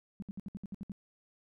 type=tone bursts; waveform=sine; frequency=197.7 Hz; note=G3; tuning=15 cents sharp; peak=-37 dBFS; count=9; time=0.2-0.919 s; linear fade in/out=0 ms; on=23 ms; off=64 ms; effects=none